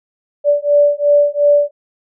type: beating tone pair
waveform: sine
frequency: 580 / 582.8 Hz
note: D5 / D5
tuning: -22 / -13 cents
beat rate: 2.8 Hz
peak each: -12 dBFS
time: 0.44-1.71 s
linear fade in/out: 50 ms
effects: none